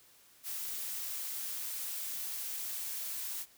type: noise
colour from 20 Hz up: blue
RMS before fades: -39 dBFS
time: 0.43-3.46 s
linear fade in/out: 50 ms
effects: white hiss -62 dBFS RMS until 3.57 s